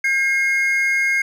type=tone pair together; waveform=triangle; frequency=1609.2 / 2148 Hz; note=G6 / C7; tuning=+45 / +45 cents; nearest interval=perfect fourth; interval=500 cents; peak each=-20 / -15 dBFS; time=0.04-1.22 s; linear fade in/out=5 ms; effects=none